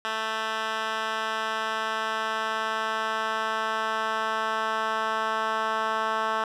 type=tone with band-pass filter sweep; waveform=10% pulse; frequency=220.3 Hz; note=A3; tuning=2 cents sharp; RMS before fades=-28 dBFS; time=0.05-6.44 s; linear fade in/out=0 ms; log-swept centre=2000 to 1300 Hz; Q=1.3; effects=none